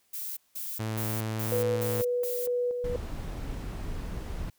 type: noise bursts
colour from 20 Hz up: violet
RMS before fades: -36 dBFS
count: 6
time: 0.13-2.47 s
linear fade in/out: 10 ms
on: 240 ms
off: 180 ms
type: tone with pitch glide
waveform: sawtooth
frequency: 110 to 111.02 Hz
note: A2 to A2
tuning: 0 to +16 cents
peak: -26 dBFS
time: 0.79-2.02 s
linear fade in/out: 10 ms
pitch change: +16 cents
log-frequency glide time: 1.31-1.62 s
type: tone with tremolo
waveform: sine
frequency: 489.7 Hz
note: B4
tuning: 15 cents flat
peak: -25 dBFS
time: 1.52-2.96 s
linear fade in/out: 2 ms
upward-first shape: square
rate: 2.1 Hz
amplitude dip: 40%
type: noise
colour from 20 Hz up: brown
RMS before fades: -35 dBFS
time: 2.84-4.5 s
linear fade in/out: 5 ms
effects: white hiss -69 dBFS RMS until 4.58 s